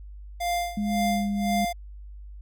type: tone with tremolo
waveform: square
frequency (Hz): 698.5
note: F5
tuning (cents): 0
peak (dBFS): -24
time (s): 0.4-1.73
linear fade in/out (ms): 10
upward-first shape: sine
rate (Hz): 1.9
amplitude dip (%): 90
type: tone with pitch glide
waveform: sine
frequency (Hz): 207.7 to 203.4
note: G#3 to G#3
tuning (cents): 0 to -36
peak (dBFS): -24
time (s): 0.77-1.65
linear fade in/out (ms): 5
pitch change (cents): -36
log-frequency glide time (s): 0.91-1.17
effects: added 50 Hz sine -39 dBFS peak until 2.41 s